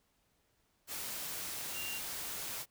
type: tone in noise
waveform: sine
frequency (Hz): 2777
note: F7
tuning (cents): -10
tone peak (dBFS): -41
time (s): 1.73-2.01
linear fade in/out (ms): 50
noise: white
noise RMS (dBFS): -41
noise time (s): 0.87-2.66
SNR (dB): -3
effects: pink hiss -75 dBFS RMS until 2.7 s